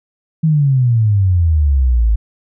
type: exponential sweep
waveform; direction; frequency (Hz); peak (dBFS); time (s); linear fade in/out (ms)
sine; down; 163 to 52.4; -9; 0.43-2.16; 10
effects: none